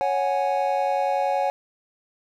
triangle chord, C# suspended fourth, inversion none, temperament equal, 554.4 / 740 / 830.6 Hz, C#5 / F#5 / G#5, 0 / 0 / 0 cents, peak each -23 dBFS, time 0.01-1.5 s, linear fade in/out 0 ms, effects none

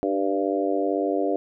harmonic tone with a mistuned harmonic, 98 Hz, G2, in tune, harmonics 3 / 4 / 5 / 6 / 7, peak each -26 / -27 / -28 / -29 / -29 dBFS, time 0.03-1.36 s, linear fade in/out 0 ms, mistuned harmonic 3, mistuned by +26 cents, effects none

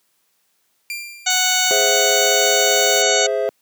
sawtooth tone with exponential decay, 2378 Hz, D7, 21 cents sharp, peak -20 dBFS, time 0.9-1.69 s, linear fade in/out 1 ms, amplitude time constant 170 ms
harmonic tone, 740 Hz, F#5, in tune, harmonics 1 / 2 / 3 / 4 / 5 / 6 / 8 / 9 / 10, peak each -24 / -24 / -24 / -24 / -24 / -24 / -24 / -24 / -24 dBFS, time 1.26-3.27 s, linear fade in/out 10 ms
blue noise, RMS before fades -29 dBFS, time 1.3-3.02 s, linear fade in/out 2 ms
triangle chord, Ab augmented, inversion none, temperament equal, 415.3 / 523.3 / 659.3 Hz, Ab4 / C5 / E5, 0 / 0 / 0 cents, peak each -20 dBFS, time 1.71-3.49 s, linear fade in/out 0 ms
effects white hiss -65 dBFS RMS until 3.61 s + high-pass 150 Hz 12 dB/octave

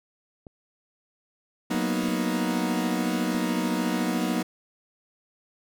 clicks, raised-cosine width 2 ms, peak -29 dBFS, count 5, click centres 0.468 / 1.746 / 2.034 / 2.086 / 3.349 s
40% pulse chord, B major seventh, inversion second, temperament equal, 185 / 233.1 / 246.9 / 311.1 Hz, F#3 / A#3 / B3 / D#4, 0 / 0 / 0 / 0 cents, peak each -29 dBFS, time 1.7-4.43 s, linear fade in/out 10 ms
effects none

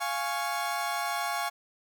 30% pulse chord, Db major, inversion first, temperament equal, 698.5 / 830.6 / 1108.7 Hz, F5 / Ab5 / Db6, 0 / 0 / 0 cents, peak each -31 dBFS, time 0-1.5 s, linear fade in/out 20 ms, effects none

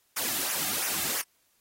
white noise with flanger, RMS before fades -30 dBFS, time 0.16-1.22 s, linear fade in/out 10 ms, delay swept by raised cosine 0.23 to 2.13 ms, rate 2.9 Hz, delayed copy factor -0.85, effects white hiss -69 dBFS RMS until 1.6 s + AAC 48 kbps

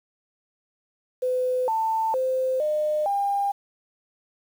sine tone with pitch steps, 506 / 890 / 518 / 607 / 802 Hz, B4 / A5 / C5 / D#5 / G5, +42 / +20 / -17 / -43 / +39 cents, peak -21 dBFS, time 1.22-3.52 s, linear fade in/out 10 ms, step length 460 ms, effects 8-bit

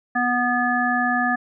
harmonic tone, 245.3 Hz, B3, 12 cents flat, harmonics 1 / 3 / 5 / 7, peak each -24 / -23 / -27 / -22 dBFS, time 0.15-1.36 s, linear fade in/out 10 ms, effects none

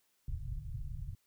pink low-pass noise, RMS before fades -40 dBFS, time 0.28-1.15 s, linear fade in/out 2 ms, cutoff 150 Hz, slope 96 dB/octave, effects white hiss -75 dBFS RMS until 1.26 s

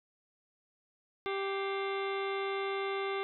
harmonic tone with a mistuned harmonic, 392 Hz, G4, in tune, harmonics 1 / 2 / 3 / 4 / 5 / 6 / 7 / 8 / 9 / 10, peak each -34 / -41 / -40 / -46 / -42 / -51 / -49 / -55 / -47 / -56 dBFS, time 1.26-3.23 s, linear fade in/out 0 ms, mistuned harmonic 5, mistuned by +120 cents, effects none

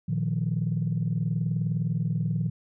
sine chord, Bb suspended fourth, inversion none, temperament equal with one note detuned, 116.54 / 155.56 / 175.73 Hz, Bb2 / Eb3 / F3, 0 / 0 / +11 cents, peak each -28 / -27 / -29 dBFS, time 0.08-2.5 s, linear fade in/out 10 ms, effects tanh soft clip ceiling -17 dBFS

